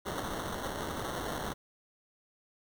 white noise with sample-and-hold, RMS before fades -37 dBFS, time 0.05-1.54 s, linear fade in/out 20 ms, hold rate 2450 Hz, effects none

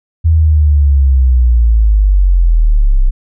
sine linear sweep, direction down, 82 to 30.87 Hz, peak -5 dBFS, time 0.24-3.11 s, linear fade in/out 20 ms, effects none

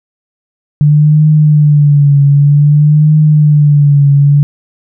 sine tone with vibrato, 147.3 Hz, D3, 6 cents sharp, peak -3 dBFS, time 0.81-4.43 s, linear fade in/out 0 ms, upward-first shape triangle, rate 0.53 Hz, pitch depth 78 cents each way, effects none

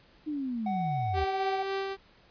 sine linear sweep, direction down, 311.1 to 65.41 Hz, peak -30 dBFS, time 0.26-1.25 s, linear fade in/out 20 ms
triangle tone with pitch glide, 747 to 763.1 Hz, F#5 to G5, +16 to -47 cents, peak -28 dBFS, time 0.66-1.63 s, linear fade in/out 5 ms, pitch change +37 cents, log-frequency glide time 1.15-1.24 s
sawtooth tone with tremolo, 389.5 Hz, G4, 11 cents flat, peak -25 dBFS, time 1.13-1.97 s, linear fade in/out 50 ms, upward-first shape sine, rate 3.6 Hz, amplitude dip 35%
effects pink hiss -60 dBFS RMS until 2.3 s + resampled to 11025 Hz

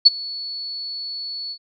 sine tone with ADSR envelope, 4420 Hz, C#8, 6 cents flat, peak -3 dBFS, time 0.05-1.58 s, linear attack 15 ms, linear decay 23 ms, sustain -24 dB, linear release 69 ms, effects none

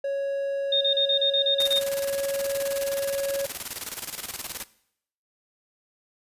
triangle tone, 554.4 Hz, C#5, in tune, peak -23 dBFS, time 0.04-3.46 s, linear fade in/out 5 ms
sine tone bursts, 3680 Hz, A#7, 23 cents flat, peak -20 dBFS, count 9, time 0.72-1.794 s, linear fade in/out 5 ms, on 90 ms, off 33 ms
white noise with tremolo, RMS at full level -32 dBFS, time 1.6-4.64 s, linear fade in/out 2 ms, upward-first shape square, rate 19 Hz, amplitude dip 70%
effects noise-tail reverb RT60 0.7 s tail -19 dB re dry + resampled to 32000 Hz

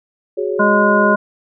sine chord, F# suspended second, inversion none, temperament just, 370 / 416.2 / 555 Hz, F#4 / G#4 / C#5, 0 / +4 / +2 cents, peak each -21 / -20 / -24 dBFS, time 0.37-1.15 s, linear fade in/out 10 ms
harmonic tone, 206.6 Hz, G#3, 9 cents flat, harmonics 1 / 3 / 5 / 7, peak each -16 / -16 / -16 / -16 dBFS, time 0.59-1.16 s, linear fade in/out 10 ms
effects none

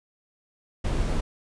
brown noise, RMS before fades -25 dBFS, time 0.84-1.21 s, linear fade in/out 10 ms, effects resampled to 22050 Hz

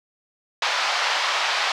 pink band-pass noise, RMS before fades -23 dBFS, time 0.62-1.72 s, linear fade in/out 2 ms, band 730 to 5100 Hz, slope 24 dB/octave, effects none

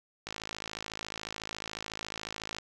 click train, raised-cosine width 0.2 ms, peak -19 dBFS, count 126, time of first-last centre 0.27-2.585 s, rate 54 Hz, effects none

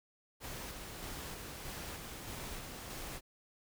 pink noise with tremolo, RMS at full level -44 dBFS, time 0.4-3.21 s, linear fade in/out 50 ms, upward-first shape square, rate 1.6 Hz, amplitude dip 25%, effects none

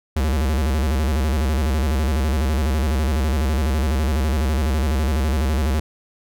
square tone with vibrato, 71.4 Hz, D2, 48 cents flat, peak -18 dBFS, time 0.16-5.8 s, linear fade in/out 5 ms, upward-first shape square, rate 12 Hz, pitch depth 150 cents each way, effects none

